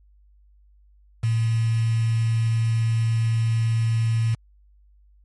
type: tone with quantisation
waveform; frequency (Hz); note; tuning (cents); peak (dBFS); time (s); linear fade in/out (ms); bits
sine; 113.6; A#2; -44; -18; 1.23-4.35; 10; 6
effects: added 50 Hz sine -52 dBFS peak until 5.24 s + MP3 48 kbps